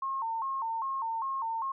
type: tone with vibrato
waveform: sine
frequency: 987.8 Hz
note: B5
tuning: in tune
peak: -30 dBFS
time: 0.02-1.72 s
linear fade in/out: 5 ms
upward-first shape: square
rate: 2.5 Hz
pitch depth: 150 cents each way
effects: none